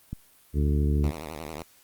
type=click; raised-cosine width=5 ms; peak=-20 dBFS; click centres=0.13 s
type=harmonic tone; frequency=73 Hz; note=D2; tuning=10 cents flat; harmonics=1 / 2 / 3 / 4 / 5 / 6; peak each=-22 / -28 / -32 / -34 / -36 / -38 dBFS; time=0.53-1.12 s; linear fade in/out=50 ms
type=tone with vibrato; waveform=5% pulse; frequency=77.78 Hz; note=D#2; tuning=in tune; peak=-24 dBFS; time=1.03-1.63 s; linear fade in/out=5 ms; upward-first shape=sine; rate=11 Hz; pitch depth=150 cents each way
effects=white hiss -58 dBFS RMS until 1.83 s + Opus 32 kbps